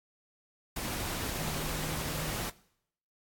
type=tone in noise; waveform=sine; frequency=155.9 Hz; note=D#3; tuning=4 cents sharp; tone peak=-39 dBFS; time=1.38-2.33 s; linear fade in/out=5 ms; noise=pink; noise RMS=-36 dBFS; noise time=0.76-2.5 s; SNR=-6 dB; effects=noise-tail reverb RT60 0.7 s tail -20 dB re dry + AAC 64 kbps